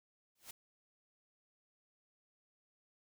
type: noise with exponential growth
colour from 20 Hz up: white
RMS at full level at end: -45 dBFS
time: 0.35-0.51 s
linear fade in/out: 5 ms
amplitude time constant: 33 ms
effects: none